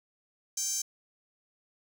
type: tone with high-pass filter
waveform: sawtooth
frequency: 784 Hz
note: G5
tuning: in tune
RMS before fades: -32 dBFS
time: 0.57-0.82 s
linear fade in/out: 5 ms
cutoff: 6400 Hz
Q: 6.7
effects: none